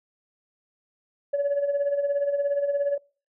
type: tone with tremolo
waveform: sine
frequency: 568 Hz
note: C#5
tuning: 42 cents sharp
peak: -18 dBFS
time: 1.33-2.98 s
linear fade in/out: 10 ms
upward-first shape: sine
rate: 17 Hz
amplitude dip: 65%
effects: noise-tail reverb RT60 0.4 s tail -25 dB re dry + tanh soft clip ceiling -18 dBFS